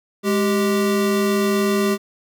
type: tone pair together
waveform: square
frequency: 207.7 / 391.5 Hz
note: G#3 / G4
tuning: 0 / -2 cents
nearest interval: major seventh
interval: 1098 cents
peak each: -20 dBFS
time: 0.23-1.98 s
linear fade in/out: 50 ms
effects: none